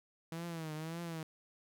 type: tone with vibrato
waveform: sawtooth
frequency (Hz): 162.2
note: E3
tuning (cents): -28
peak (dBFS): -36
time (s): 0.32-1.23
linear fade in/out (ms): 2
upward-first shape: triangle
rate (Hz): 1.8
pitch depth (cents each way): 110
effects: none